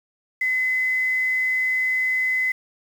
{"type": "tone with quantisation", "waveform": "sine", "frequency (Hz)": 2030, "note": "B6", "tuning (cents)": 47, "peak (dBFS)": -19, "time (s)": [0.41, 2.52], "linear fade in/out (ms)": 5, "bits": 7, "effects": []}